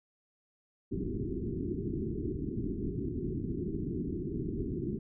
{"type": "low-pass noise", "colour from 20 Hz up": "white", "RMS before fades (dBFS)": -35, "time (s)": [0.91, 4.99], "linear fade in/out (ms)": 10, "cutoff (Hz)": 400, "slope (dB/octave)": 96, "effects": []}